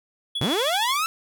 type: tone with tremolo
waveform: triangle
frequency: 3381 Hz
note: G#7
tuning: 30 cents sharp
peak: -22 dBFS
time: 0.35-0.97 s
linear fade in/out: 5 ms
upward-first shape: sine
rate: 13 Hz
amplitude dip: 70%
type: linear sweep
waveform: sawtooth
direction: up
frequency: 103.83 to 1343 Hz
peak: -18 dBFS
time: 0.41-1.06 s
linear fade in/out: 0 ms
effects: none